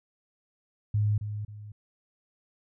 sine tone with echo, 104.9 Hz, G#2, 18 cents sharp, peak -22 dBFS, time 0.94-1.18 s, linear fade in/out 5 ms, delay 270 ms, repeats 2, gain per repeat -9 dB, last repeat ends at 1.72 s, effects none

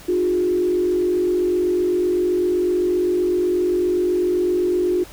sine tone with frequency modulation, 358.7 Hz, F4, 46 cents sharp, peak -16 dBFS, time 0.08-5.04 s, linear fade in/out 10 ms, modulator 47.8 Hz, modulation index 0.65, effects added 50 Hz sine -45 dBFS peak until 5.12 s + pink hiss -42 dBFS RMS until 5.12 s

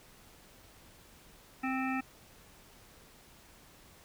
harmonic tone, 262.2 Hz, C4, 4 cents sharp, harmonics 1 / 3 / 5 / 7 / 9 / 10, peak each -33 / -38 / -40 / -41 / -43 / -43 dBFS, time 1.63-2.01 s, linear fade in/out 10 ms, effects pink hiss -58 dBFS RMS until 4.04 s

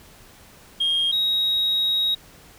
sine tone pair in turn, 3234 / 3792 Hz, G#7 / A#7, -47 / +29 cents, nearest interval minor third, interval 276 cents, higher second, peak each -17 / -17 dBFS, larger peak neither, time 0.8-1.12 / 1.12-2.15 s, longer second, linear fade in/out 10 ms, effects tanh soft clip ceiling -16 dBFS + pink hiss -49 dBFS RMS until 2.58 s

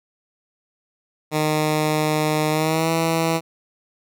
10% pulse tone with pitch glide, 153.7 to 163.78 Hz, D#3 to E3, -21 to -11 cents, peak -10 dBFS, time 1.31-3.41 s, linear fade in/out 50 ms, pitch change +110 cents, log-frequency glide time 2.5-2.91 s, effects none

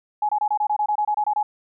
sine tone bursts, 841 Hz, G#5, 22 cents sharp, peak -18 dBFS, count 13, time 0.22-1.43 s, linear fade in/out 5 ms, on 70 ms, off 25 ms, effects none

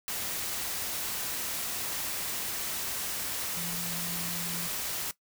sine tone in noise, 172 Hz, F3, 26 cents flat, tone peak -39 dBFS, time 3.57-4.67 s, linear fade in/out 0 ms, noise white, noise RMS -34 dBFS, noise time 0.08-5.11 s, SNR -8 dB, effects noise-tail reverb RT60 0.1 s tail -17 dB re dry

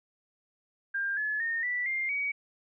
sine tone with pitch steps, 1598 / 1712.7 / 1835.6 / 1967.4 / 2109 / 2260 Hz, G6 / A6 / A#6 / B6 / C7 / C#7, +33 / -47 / -27 / -7 / +13 / +33 cents, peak -28 dBFS, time 0.94-2.32 s, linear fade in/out 10 ms, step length 230 ms, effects none

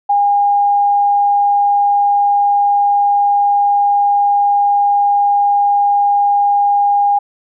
sine tone, 812 Hz, G#5, 39 cents flat, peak -9 dBFS, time 0.09-7.19 s, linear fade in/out 10 ms, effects none

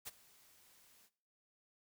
white noise with ADSR envelope, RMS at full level -44 dBFS, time 0.05-1.1 s, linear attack 27 ms, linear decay 23 ms, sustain -22 dB, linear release 54 ms, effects noise-tail reverb RT60 0.5 s tail -18 dB re dry

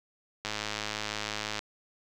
click train, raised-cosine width 0.2 ms, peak -15 dBFS, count 122, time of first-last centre 0.45-1.592 s, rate 106 Hz, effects none

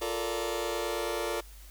sawtooth chord, Bb major seventh, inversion second, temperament just, 349.6 / 437 / 466.2 / 582.7 Hz, F4 / A4 / Bb4 / D5, +2 / -12 / 0 / -14 cents, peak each -32 dBFS, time 0.01-1.41 s, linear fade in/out 10 ms, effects added 50 Hz sine -47 dBFS peak until 1.7 s + white hiss -55 dBFS RMS until 1.7 s

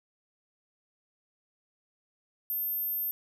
sine tone, 13290 Hz, G#9, in tune, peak -29 dBFS, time 2.5-3.11 s, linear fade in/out 0 ms, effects none

